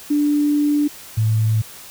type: tone pair in turn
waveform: sine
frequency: 293.7 / 110.01 Hz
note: D4 / A2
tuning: 0 / 0 cents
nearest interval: octave + perfect fourth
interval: 1700 cents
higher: first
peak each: -14 dBFS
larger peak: neither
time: 0.1-0.88 / 1.17-1.62 s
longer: first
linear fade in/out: 10 ms
effects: white hiss -39 dBFS RMS until 1.9 s